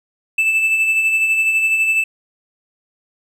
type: tone with tremolo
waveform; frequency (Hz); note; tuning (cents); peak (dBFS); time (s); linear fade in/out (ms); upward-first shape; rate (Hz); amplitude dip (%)
triangle; 2637; E7; 0; -10; 0.38-2.04; 5; sine; 12; 40
effects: none